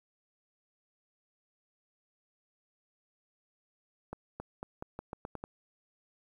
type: accelerating click train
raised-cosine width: 1 ms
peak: -25 dBFS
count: 9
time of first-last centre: 4.13-5.44 s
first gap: 270 ms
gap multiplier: 0.85
effects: 10-bit